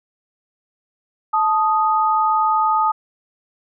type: tone pair together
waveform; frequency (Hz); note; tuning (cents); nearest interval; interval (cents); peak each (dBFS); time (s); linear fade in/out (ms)
sine; 873.4 / 1244.5; A5 / D#6; -13 / 0; tritone; 613; -17; 1.33-2.92; 10
effects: none